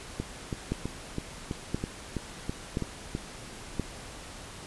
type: two click trains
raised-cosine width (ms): 3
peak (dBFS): -18 / -15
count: 10 / 4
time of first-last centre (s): 0.2-3.151 / 0.72-3.797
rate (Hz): 3.05 / 0.975
effects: pink hiss -44 dBFS RMS until 4.66 s + resampled to 24000 Hz